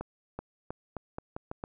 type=accelerating click train; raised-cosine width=1 ms; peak=-22 dBFS; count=8; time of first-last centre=0.01-1.639 s; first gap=380 ms; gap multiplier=0.83; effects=none